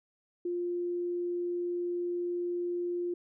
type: tone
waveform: sine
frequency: 350.8 Hz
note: F4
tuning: 8 cents sharp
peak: -30 dBFS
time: 0.45-3.14 s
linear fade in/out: 5 ms
effects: none